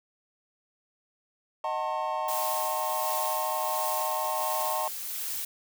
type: chord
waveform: triangle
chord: D# diminished seventh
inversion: none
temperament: just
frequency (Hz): 622.3 / 746.7 / 896 / 1075.3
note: D#5 / F#5 / A5 / C6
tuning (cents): 0 / +16 / +31 / +47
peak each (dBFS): -32 / -33 / -30 / -32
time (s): 1.64-4.88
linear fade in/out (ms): 2
type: noise with tremolo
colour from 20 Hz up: blue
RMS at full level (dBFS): -33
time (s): 2.28-5.45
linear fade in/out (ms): 5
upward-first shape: sine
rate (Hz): 1.4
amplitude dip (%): 35
effects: none